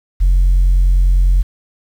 sine tone, 45 Hz, F#1, 47 cents flat, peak -6 dBFS, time 0.2-1.43 s, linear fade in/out 20 ms, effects tanh soft clip ceiling -6 dBFS + 7-bit

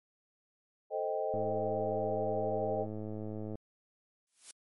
sine chord, A half-diminished seventh, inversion none, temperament equal, 440 / 523.3 / 622.3 / 784 Hz, A4 / C5 / Eb5 / G5, 0 / 0 / 0 / 0 cents, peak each -37 / -37 / -35 / -38 dBFS, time 0.9-2.87 s, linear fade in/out 50 ms
click train, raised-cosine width 2 ms, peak -28 dBFS, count 238, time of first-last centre 1.34-3.555 s, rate 107 Hz
blue noise with exponential growth, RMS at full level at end -42 dBFS, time 4.27-4.51 s, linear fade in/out 1 ms, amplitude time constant 51 ms
effects MP3 48 kbps

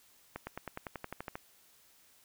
accelerating click train, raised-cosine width 0.5 ms, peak -24 dBFS, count 12, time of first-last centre 0.36-1.355 s, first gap 110 ms, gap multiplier 0.96, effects white hiss -64 dBFS RMS until 2.24 s

